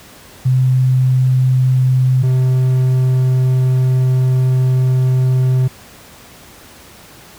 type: tone pair in turn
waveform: sine / triangle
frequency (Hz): 128.9 / 128.9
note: C3 / C3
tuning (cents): -26 / -26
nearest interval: unison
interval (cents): 0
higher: neither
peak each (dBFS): -9 / -8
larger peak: second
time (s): 0.45-2.23 / 2.23-5.68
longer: second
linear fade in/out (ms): 10
effects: pink hiss -40 dBFS RMS until 7.38 s + high-pass 60 Hz 12 dB/octave

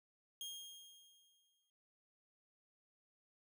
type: tone with exponential decay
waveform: sawtooth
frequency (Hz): 3238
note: G#7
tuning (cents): -45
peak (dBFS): -40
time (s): 0.41-1.7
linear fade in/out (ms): 1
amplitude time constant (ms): 280
effects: none

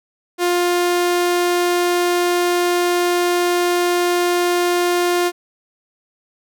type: tone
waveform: sawtooth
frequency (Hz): 352.4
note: F4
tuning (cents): +16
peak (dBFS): -11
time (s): 0.38-5.32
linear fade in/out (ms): 50
effects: none

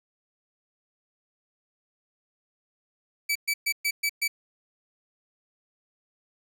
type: tone bursts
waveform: sawtooth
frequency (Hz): 2300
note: D7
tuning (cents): -37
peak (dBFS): -20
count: 6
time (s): 3.29-4.28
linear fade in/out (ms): 10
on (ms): 65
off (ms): 120
effects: none

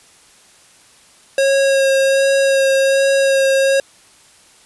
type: tone with vibrato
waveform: square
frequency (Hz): 543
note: C#5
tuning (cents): -36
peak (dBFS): -12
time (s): 1.38-3.8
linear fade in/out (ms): 2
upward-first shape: sine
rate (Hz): 1.3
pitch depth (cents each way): 14
effects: white hiss -48 dBFS RMS until 4.65 s + resampled to 24000 Hz

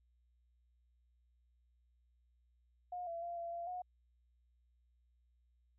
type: tone with pitch steps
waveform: sine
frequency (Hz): 716 / 675 / 690 / 681 / 686 / 724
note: F5 / E5 / F5 / F5 / F5 / F#5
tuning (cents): +43 / +41 / -21 / -44 / -31 / -38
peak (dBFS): -40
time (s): 2.92-3.82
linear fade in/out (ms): 5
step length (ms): 150
effects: added 60 Hz sine -70 dBFS peak until 5.78 s

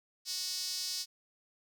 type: tone with high-pass filter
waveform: sawtooth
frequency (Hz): 370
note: F#4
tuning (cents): 0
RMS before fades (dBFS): -37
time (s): 0.25-1.06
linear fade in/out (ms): 50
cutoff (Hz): 4900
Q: 3.8
effects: none

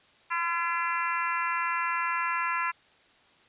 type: harmonic tone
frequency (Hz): 339.9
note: F4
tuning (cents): -47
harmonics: 3 / 4 / 5 / 6 / 7 / 8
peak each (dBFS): -30 / -32 / -34 / -36 / -37 / -38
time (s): 0.3-2.72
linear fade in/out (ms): 20
effects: white hiss -60 dBFS RMS until 3.48 s + resampled to 8000 Hz

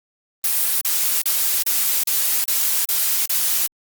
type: noise bursts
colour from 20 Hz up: blue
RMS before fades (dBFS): -19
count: 8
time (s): 0.44-3.666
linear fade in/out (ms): 2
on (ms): 370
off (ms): 38
effects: Opus 32 kbps

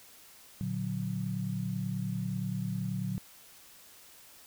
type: chord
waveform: sine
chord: Bb augmented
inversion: none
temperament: equal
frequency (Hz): 116.54 / 146.83 / 185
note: Bb2 / D3 / F#3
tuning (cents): 0 / 0 / 0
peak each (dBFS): -36 / -37 / -34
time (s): 0.61-3.18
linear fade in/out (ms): 0
effects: white hiss -55 dBFS RMS until 4.46 s

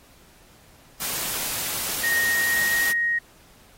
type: noise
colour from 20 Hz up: white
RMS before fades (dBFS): -28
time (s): 1-2.93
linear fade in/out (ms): 20
type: tone with pitch glide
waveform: sine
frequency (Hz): 1864.7 to 1876.6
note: A#6 to A#6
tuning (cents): 0 to +11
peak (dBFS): -20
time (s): 2.03-3.19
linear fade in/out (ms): 10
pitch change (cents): +11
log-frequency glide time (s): 2.23-2.66
effects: pink hiss -54 dBFS RMS until 3.77 s + AAC 48 kbps

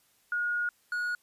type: tone pair in turn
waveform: sine / triangle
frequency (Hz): 1439 / 1450.7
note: F#6 / F#6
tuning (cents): -49 / -35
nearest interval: unison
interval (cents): 14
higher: second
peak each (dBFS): -27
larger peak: neither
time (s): 0.32-0.69 / 0.92-1.15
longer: first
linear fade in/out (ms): 2
effects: white hiss -67 dBFS RMS until 1.22 s + resampled to 32000 Hz

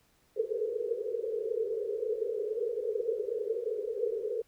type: band-pass noise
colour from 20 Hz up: pink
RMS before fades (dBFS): -33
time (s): 0.36-4.42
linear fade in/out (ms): 10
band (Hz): 420 to 480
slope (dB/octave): 96
effects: pink hiss -68 dBFS RMS until 4.47 s

